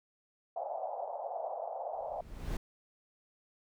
white band-pass noise, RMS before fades -39 dBFS, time 0.56-2.21 s, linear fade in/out 5 ms, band 590 to 770 Hz, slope 48 dB/octave
brown noise with exponential growth, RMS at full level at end -32 dBFS, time 1.92-2.57 s, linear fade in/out 5 ms, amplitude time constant 140 ms
effects none

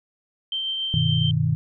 sine tone with tremolo, 3129 Hz, G7, 4 cents flat, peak -23 dBFS, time 0.52-1.31 s, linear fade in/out 2 ms, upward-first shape triangle, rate 7.1 Hz, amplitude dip 25%
sine chord, G augmented, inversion none, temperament equal, 98 / 123.47 / 155.56 Hz, G2 / B2 / D#3, 0 / 0 / 0 cents, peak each -26 / -23 / -21 dBFS, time 0.94-1.55 s, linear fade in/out 0 ms
effects none

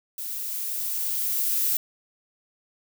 violet noise with level ramp, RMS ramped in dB -33 to -23 dBFS, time 0.18-1.77 s, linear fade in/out 2 ms, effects none

